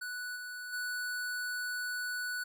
square tone with level steps, 1480 Hz, F#6, in tune, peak -38 / -41 / -35 dBFS, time 0.01-2.44 s, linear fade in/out 10 ms, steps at 0.35 / 0.72 s, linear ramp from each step 20 ms, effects none

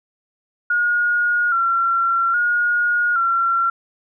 sine tone with vibrato, 1400 Hz, F6, 4 cents sharp, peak -15 dBFS, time 0.7-3.7 s, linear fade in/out 5 ms, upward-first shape square, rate 0.61 Hz, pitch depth 45 cents each way, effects none

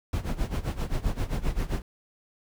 brown noise with tremolo, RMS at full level -25 dBFS, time 0.13-1.82 s, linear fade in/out 2 ms, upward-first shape sine, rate 7.6 Hz, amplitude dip 85%, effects none

